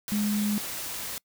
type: tone in noise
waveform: sine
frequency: 208.1 Hz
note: G#3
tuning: 4 cents sharp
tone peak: -24 dBFS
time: 0.12-0.58 s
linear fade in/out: 0 ms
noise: white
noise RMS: -35 dBFS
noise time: 0.08-1.18 s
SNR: +8 dB
effects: noise-tail reverb RT60 0.1 s tail -25 dB re dry